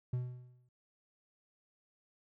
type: tone with exponential decay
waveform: triangle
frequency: 124.4 Hz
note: B2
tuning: 13 cents sharp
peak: -28 dBFS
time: 0.13-0.69 s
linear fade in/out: 5 ms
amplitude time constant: 120 ms
effects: none